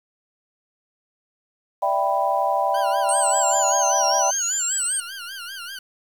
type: chord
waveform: sine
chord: E minor seventh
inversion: third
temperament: equal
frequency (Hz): 587.3 / 659.3 / 784 / 987.8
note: D5 / E5 / G5 / B5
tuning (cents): 0 / 0 / 0 / 0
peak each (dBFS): -25 / -25 / -22 / -24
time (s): 1.82-4.31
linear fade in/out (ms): 10
type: tone with vibrato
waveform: 20% pulse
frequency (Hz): 1489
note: F#6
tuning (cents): +11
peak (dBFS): -27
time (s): 2.74-5.79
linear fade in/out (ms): 5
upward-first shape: sine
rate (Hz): 5.1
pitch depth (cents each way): 140
type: linear two-way sweep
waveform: sine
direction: down then up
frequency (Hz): 8620 to 5510 to 8620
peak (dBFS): -21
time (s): 3.09-5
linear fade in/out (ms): 0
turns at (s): 4.1
effects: 8-bit